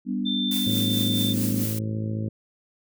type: chord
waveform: sine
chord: G major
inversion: none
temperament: equal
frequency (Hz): 196 / 246.9 / 293.7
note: G3 / B3 / D4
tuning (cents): 0 / 0 / 0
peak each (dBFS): -28 / -27 / -32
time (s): 0.05-1.67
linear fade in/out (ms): 50
type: tone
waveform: sine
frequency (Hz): 3563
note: A7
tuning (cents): +21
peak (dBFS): -26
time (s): 0.25-1.34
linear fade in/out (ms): 20
type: noise with tremolo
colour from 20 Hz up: blue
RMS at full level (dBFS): -30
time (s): 0.51-1.79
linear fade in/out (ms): 5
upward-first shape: triangle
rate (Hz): 4.6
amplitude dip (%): 50
type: harmonic tone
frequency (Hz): 54.3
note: A1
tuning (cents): -22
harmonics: 2 / 3 / 4 / 5 / 6 / 7 / 8 / 9 / 10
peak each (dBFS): -27 / -39 / -31 / -44 / -37 / -45 / -45 / -50 / -42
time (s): 0.66-2.29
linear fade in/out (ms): 10
effects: none